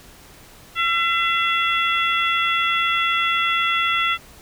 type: harmonic tone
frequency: 676 Hz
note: E5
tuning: 43 cents sharp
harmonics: 2 / 3 / 4 / 5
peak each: -21 / -23 / -24 / -25 dBFS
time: 0.75-4.18 s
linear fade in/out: 50 ms
effects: pink hiss -46 dBFS RMS until 4.41 s